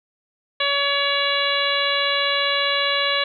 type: harmonic tone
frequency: 565 Hz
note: C#5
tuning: 33 cents sharp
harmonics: 1 / 2 / 3 / 4 / 5 / 6 / 7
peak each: -26 / -26 / -26 / -26 / -26 / -26 / -26 dBFS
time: 0.6-3.24 s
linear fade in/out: 5 ms
effects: none